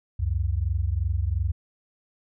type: tone pair together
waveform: sine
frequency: 68.3 / 91.17 Hz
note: C#2 / F#2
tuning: -25 / -25 cents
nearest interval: perfect fourth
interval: 500 cents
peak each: -25 / -25 dBFS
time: 0.19-1.52 s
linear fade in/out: 10 ms
effects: none